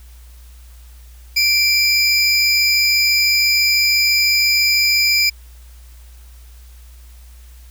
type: tone pair together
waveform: square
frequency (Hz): 2349 / 4977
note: D7 / D#8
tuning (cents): 0 / 0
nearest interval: octave + minor second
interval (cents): 1300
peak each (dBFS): -16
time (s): 1.36-5.3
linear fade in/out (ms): 10
effects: added 60 Hz sine -38 dBFS peak until 7.7 s + white hiss -51 dBFS RMS until 7.7 s